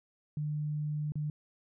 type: tone with dropouts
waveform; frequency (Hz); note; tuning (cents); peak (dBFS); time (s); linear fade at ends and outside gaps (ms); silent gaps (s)
sine; 150; D3; +37; -31; 0.37-1.3; 2; 1.121-1.155
effects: none